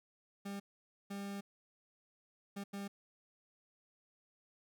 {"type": "tone bursts at uneven times", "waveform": "40% pulse", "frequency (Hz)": 199.6, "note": "G3", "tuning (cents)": 32, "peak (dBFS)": -40, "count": 4, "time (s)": [[0.45, 0.6], [1.1, 1.41], [2.56, 2.64], [2.73, 2.88]], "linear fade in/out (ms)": 10, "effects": ["13-bit"]}